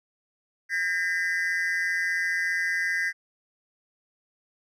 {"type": "tone cluster", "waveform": "triangle", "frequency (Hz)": [1608, 1831, 2006], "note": ["G6", "A#6", "B6"], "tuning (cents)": [44, -32, 26], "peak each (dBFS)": -27, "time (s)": [0.69, 3.13], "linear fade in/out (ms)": 50, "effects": []}